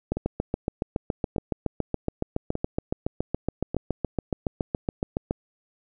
two click trains, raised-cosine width 2 ms, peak -15 / -11 dBFS, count 4 / 38, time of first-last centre 0.17-3.746 / 0.12-5.309 s, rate 0.839 / 7.13 Hz, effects none

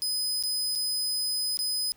sawtooth tone with dropouts, 5020 Hz, D#8, 15 cents sharp, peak -24 dBFS, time 0.02-1.92 s, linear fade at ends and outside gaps 0 ms, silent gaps 0.426-0.436 / 0.752-0.757 / 1.571-1.59 s, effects pink hiss -61 dBFS RMS until 1.96 s

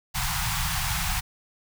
pink band-stop noise, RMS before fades -27 dBFS, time 0.14-1.21 s, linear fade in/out 20 ms, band 180 to 720 Hz, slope 96 dB/octave, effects none

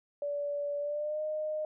sine tone with pitch glide, 577 to 614.9 Hz, D5 to D#5, -31 to -21 cents, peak -31 dBFS, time 0.22-1.65 s, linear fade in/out 2 ms, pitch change +110 cents, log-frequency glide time 0.79-1.22 s, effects none

